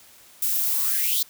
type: noise with high-pass filter sweep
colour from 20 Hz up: violet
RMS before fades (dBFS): -23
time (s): 0.42-1.23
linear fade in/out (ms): 5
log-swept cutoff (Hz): 280 to 4100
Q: 6.6
effects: white hiss -51 dBFS RMS until 1.29 s